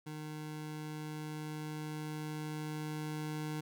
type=tone with level ramp; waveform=25% pulse; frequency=153.2 Hz; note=D#3; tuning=27 cents flat; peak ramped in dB=-38 to -33 dBFS; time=0.06-3.61 s; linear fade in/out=10 ms; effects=none